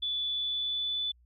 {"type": "tone with pitch glide", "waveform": "sine", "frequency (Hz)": [3463, 3485], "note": ["A7", "A7"], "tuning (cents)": [-28, -17], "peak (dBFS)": -29, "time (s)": [0.02, 1.12], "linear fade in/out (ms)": 10, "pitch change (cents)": 11, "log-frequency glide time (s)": [0.28, 1], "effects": ["added 60 Hz sine -59 dBFS peak until 1.25 s"]}